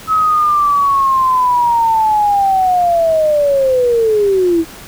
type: linear sweep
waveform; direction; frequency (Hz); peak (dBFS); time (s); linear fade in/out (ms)
sine; down; 1291 to 320; -9; 0.07-4.65; 50
effects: pink hiss -34 dBFS RMS until 4.87 s